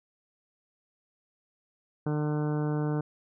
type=harmonic tone; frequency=150 Hz; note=D3; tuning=37 cents sharp; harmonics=1 / 2 / 3 / 4 / 5 / 6 / 7 / 8 / 9 / 10; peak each=-28 / -32 / -35 / -43 / -43 / -45 / -48 / -49 / -50 / -48 dBFS; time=2.06-3.01 s; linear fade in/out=5 ms; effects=none